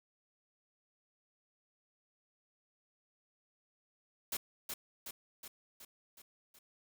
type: noise with echo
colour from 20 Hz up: white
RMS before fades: -37 dBFS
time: 4.32-4.37 s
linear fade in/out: 5 ms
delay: 370 ms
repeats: 6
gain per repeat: -4 dB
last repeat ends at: 6.59 s
effects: none